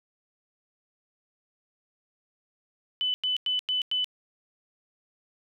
sine tone bursts, 3002 Hz, F#7, 24 cents sharp, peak -24 dBFS, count 5, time 3.01-4.044 s, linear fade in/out 0 ms, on 130 ms, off 96 ms, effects none

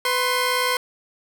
15% pulse tone pair together, 500 / 1059.5 Hz, B4 / C6, +21 / +21 cents, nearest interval octave + minor second, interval 1300 cents, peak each -16 dBFS, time 0.05-0.77 s, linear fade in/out 2 ms, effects none

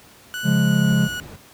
30% pulse tone with pitch glide, 1480 to 1463 Hz, F#6 to F#6, 0 to -20 cents, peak -24 dBFS, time 0.34-1.2 s, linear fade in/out 0 ms, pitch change -20 cents, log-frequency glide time 0.47-0.85 s
triangle chord, Db major, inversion none, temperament equal, 138.59 / 174.61 / 207.7 Hz, Db3 / F3 / Ab3, 0 / 0 / 0 cents, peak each -17 dBFS, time 0.43-1.09 s, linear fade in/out 50 ms
brown noise, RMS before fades -33 dBFS, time 0.88-1.36 s, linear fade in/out 5 ms
effects pink hiss -48 dBFS RMS until 1.53 s + high-pass 80 Hz 12 dB/octave

